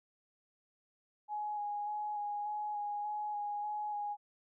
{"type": "tone with vibrato", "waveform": "sine", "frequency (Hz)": 833, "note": "G#5", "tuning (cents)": 5, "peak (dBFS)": -35, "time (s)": [1.28, 4.17], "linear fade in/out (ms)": 50, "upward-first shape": "square", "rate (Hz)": 1.7, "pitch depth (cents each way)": 14, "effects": []}